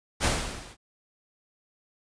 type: noise with level ramp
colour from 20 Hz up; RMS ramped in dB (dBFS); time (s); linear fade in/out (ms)
pink; -20 to -50; 0.2-0.77; 50
effects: resampled to 22050 Hz